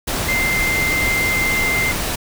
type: tone in noise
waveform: sine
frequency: 2088 Hz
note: C7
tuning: 4 cents flat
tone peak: -17 dBFS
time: 0.28-1.92 s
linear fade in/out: 10 ms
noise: pink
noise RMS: -22 dBFS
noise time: 0.07-2.16 s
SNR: +2 dB
effects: none